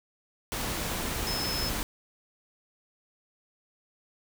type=tone in noise; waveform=sine; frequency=5200 Hz; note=E8; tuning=24 cents flat; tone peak=-32 dBFS; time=1.27-1.69 s; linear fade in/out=0 ms; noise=pink; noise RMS=-32 dBFS; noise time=0.52-1.83 s; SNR=-3 dB; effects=none